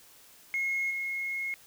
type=tone with level steps; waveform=sine; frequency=2162 Hz; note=C#7; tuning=44 cents flat; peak=-26 / -30 dBFS; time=0.54-1.54 s; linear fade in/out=0 ms; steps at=0.9 s; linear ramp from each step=10 ms; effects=tanh soft clip ceiling -24 dBFS + white hiss -56 dBFS RMS until 1.66 s